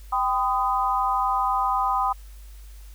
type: chord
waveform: sine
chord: G augmented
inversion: none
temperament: equal with one note detuned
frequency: 784 / 1012 / 1244.5 Hz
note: G5 / B5 / D#6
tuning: 0 / +42 / 0 cents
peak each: -25 / -24 / -25 dBFS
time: 0.12-2.13 s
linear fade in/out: 10 ms
effects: added 50 Hz sine -40 dBFS peak until 2.94 s + white hiss -55 dBFS RMS until 2.94 s